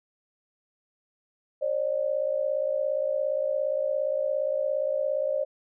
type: tone pair together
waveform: sine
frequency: 542.7 / 600 Hz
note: C#5 / D5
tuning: -37 / +37 cents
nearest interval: major second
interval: 174 cents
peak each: -27 dBFS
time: 1.61-5.45 s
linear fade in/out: 20 ms
effects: none